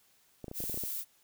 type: clicks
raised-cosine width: 2 ms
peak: -28 dBFS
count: 9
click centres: 0.443 / 0.482 / 0.514 / 0.604 / 0.639 / 0.697 / 0.743 / 0.775 / 0.837 s
type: noise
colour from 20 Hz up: violet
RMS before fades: -37 dBFS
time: 0.53-1.05 s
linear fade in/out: 50 ms
effects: white hiss -67 dBFS RMS until 1.23 s